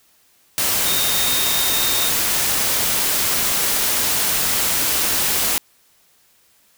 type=tone in noise; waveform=sine; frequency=3691 Hz; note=A#7; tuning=18 cents flat; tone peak=-23 dBFS; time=0.86-2.09 s; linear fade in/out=0 ms; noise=white; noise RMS=-19 dBFS; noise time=0.58-5.58 s; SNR=-7 dB; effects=white hiss -57 dBFS RMS until 6.77 s